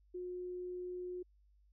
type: tone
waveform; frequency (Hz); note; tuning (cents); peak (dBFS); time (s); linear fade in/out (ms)
sine; 360.4; F#4; -45; -40; 0.14-1.23; 10
effects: added 50 Hz sine -65 dBFS peak until 1.72 s